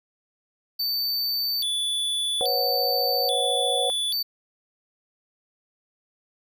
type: tone with vibrato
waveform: square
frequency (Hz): 3972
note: B7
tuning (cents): +9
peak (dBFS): -24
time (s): 0.79-4.23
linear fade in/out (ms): 10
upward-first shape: square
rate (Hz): 0.6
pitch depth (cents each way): 240
type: chord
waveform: sine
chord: B suspended second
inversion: none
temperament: equal with one note detuned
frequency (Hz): 493.9 / 548 / 740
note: B4 / C#5 / F#5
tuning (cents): 0 / -20 / 0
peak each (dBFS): -28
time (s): 2.41-3.9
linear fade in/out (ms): 0
effects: none